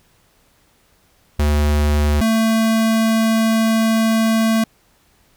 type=tone pair in turn; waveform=square; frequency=74.1 / 223.3 Hz; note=D2 / A3; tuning=+16 / +26 cents; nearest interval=octave + perfect fifth; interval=1910 cents; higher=second; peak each=-14 dBFS; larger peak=neither; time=1.39-2.21 / 2.21-4.64 s; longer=second; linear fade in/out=5 ms; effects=pink hiss -57 dBFS RMS until 5.36 s